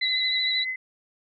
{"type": "tone with vibrato", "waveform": "sine", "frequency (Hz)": 3951, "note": "B7", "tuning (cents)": 0, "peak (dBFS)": -23, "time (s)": [0.01, 0.65], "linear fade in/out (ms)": 20, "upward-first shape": "triangle", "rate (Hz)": 13, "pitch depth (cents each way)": 39}
{"type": "tone with tremolo", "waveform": "sine", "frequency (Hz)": 2037, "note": "C7", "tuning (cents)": -47, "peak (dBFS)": -25, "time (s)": [0.01, 0.76], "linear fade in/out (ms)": 5, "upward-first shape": "triangle", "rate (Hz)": 9.2, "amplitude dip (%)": 50}
{"effects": []}